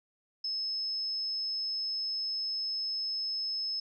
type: tone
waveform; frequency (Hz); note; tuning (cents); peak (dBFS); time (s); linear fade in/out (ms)
sine; 5200; E8; -24; -31; 0.44-3.8; 5
effects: none